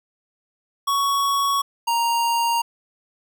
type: tone pair in turn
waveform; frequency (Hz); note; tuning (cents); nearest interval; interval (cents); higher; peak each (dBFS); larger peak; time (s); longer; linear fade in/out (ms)
square; 1116 / 933.8; C#6 / A#5; +11 / +3; minor third; 308; first; -19; neither; 0.87-1.62 / 1.87-2.62; neither; 10
effects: none